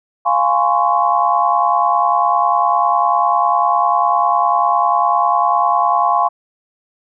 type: chord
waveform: sine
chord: Db major seventh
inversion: first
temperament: equal with one note detuned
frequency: 698.5 / 830.6 / 1038.7 / 1108.7 Hz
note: F5 / Ab5 / C6 / Db6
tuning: 0 / 0 / -13 / 0 cents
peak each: -17 dBFS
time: 0.25-6.29 s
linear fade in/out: 20 ms
effects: none